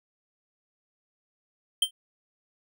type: tone with exponential decay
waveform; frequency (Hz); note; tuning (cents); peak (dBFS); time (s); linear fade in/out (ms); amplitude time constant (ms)
square; 3136; G7; 0; -17; 1.82-1.91; 5; 18
effects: none